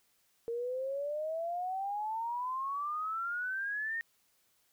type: exponential sweep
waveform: sine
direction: up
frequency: 460 to 1857 Hz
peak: -33 dBFS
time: 0.48-4.01 s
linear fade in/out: 0 ms
effects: white hiss -72 dBFS RMS until 4.72 s